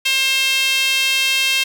sawtooth tone with high-pass filter, 532 Hz, C5, 29 cents sharp, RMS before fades -17 dBFS, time 0.05-1.64 s, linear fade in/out 10 ms, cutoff 2800 Hz, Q 3.6, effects none

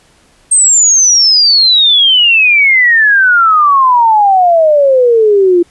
sine exponential sweep, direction down, 8490 to 340.3 Hz, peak -4 dBFS, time 0.51-5.63 s, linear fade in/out 10 ms, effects pink hiss -48 dBFS RMS until 5.7 s + resampled to 24000 Hz

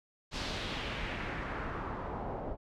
pink noise with low-pass filter sweep, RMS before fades -38 dBFS, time 0.31-2.57 s, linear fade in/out 50 ms, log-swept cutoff 4900 to 660 Hz, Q 1.7, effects none

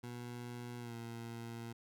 20% pulse tone with pitch glide, 121 to 116.41 Hz, B2 to A#2, -35 to -2 cents, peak -39 dBFS, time 0.03-1.73 s, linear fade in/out 10 ms, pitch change -67 cents, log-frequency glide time 0.79-0.95 s, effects none

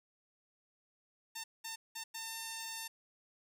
5% pulse tone bursts at uneven times, 902 Hz, A5, 43 cents sharp, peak -29 dBFS, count 4, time 1.35-1.44 / 1.64-1.76 / 1.95-2.04 / 2.14-2.88 s, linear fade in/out 10 ms, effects none

